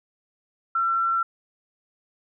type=tone with frequency modulation; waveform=sine; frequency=1353 Hz; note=E6; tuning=45 cents sharp; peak=-20 dBFS; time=0.75-1.23 s; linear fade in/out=5 ms; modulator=97.3 Hz; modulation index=0.21; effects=none